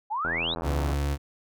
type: exponential sweep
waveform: sine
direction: up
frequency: 800 to 4081 Hz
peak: -26 dBFS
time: 0.1-0.55 s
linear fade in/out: 20 ms
type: click train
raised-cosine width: 1 ms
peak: -19 dBFS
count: 58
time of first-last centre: 0.25-0.933 s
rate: 83.5 Hz
type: tone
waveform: 35% pulse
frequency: 71.1 Hz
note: C#2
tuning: 45 cents sharp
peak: -23 dBFS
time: 0.62-1.18 s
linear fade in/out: 50 ms
effects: none